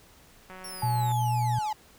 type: click train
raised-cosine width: 0.5 ms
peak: -30 dBFS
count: 116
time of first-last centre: 0.5-1.118 s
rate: 186 Hz
type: linear sweep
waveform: 10% pulse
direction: down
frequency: 5588 to 932.3 Hz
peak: -33 dBFS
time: 0.64-1.73 s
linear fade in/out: 5 ms
type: tone with vibrato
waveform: sine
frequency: 853 Hz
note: G#5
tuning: 46 cents sharp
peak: -27 dBFS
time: 0.82-1.73 s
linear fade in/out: 5 ms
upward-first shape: triangle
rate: 8.2 Hz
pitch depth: 15 cents each way
type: tone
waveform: sine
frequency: 120 Hz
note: B2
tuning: 49 cents flat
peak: -25 dBFS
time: 0.83-1.59 s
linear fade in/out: 5 ms
effects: pink hiss -56 dBFS RMS until 1.98 s